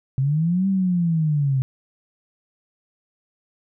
sine linear two-way sweep, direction up then down, 129.3 to 196 to 129.3 Hz, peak -17 dBFS, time 0.18-1.62 s, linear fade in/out 0 ms, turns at 0.68 s, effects none

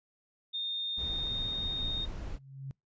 sine tone with pitch glide, 3654 to 3694 Hz, A#7 to A#7, -35 to -16 cents, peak -32 dBFS, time 0.53-2.06 s, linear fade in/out 20 ms, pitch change +19 cents, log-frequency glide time 0.94-1.55 s
brown noise, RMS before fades -39 dBFS, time 0.96-2.39 s, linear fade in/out 50 ms
sine tone with exponential growth, 135.6 Hz, C#3, 38 cents flat, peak -35 dBFS, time 2.02-2.71 s, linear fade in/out 0 ms, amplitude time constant 150 ms
effects noise-tail reverb RT60 0.2 s tail -26 dB re dry + resampled to 16000 Hz

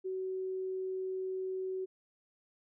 sine tone, 376 Hz, F#4, 28 cents sharp, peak -34 dBFS, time 0.04-1.86 s, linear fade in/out 20 ms, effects none

